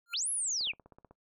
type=tone with exponential growth; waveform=square; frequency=1396.9 Hz; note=F6; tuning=in tune; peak=-39 dBFS; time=0.06-0.14 s; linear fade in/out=2 ms; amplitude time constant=17 ms
type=linear two-way sweep; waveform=sine; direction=up then down; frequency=2217 to 11175 to 2217 Hz; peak=-30 dBFS; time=0.13-0.72 s; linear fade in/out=10 ms; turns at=0.3 s
type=click train; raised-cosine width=1 ms; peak=-39 dBFS; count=9; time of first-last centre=0.61-1.11 s; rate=16 Hz
effects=noise-tail reverb RT60 0.1 s tail -21 dB re dry